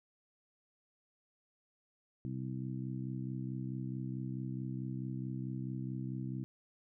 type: harmonic tone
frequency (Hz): 64.6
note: C2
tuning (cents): -21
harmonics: 2 / 3 / 4 / 5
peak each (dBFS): -39 / -43 / -45 / -47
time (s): 2.25-6.44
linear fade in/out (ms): 0
effects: none